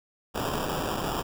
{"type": "noise with sample-and-hold", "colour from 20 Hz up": "violet", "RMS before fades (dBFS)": -30, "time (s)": [0.34, 1.23], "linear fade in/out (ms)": 20, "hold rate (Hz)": 2100, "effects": []}